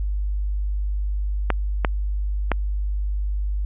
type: clicks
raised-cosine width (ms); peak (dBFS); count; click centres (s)
0.5; -4; 3; 1.503 / 1.848 / 2.517
effects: added 50 Hz sine -21 dBFS peak until 3.65 s + resampled to 8000 Hz